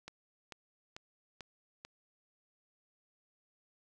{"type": "click train", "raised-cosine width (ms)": 0.2, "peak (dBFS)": -28, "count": 5, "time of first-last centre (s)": [0.08, 1.85], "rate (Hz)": 2.26, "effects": []}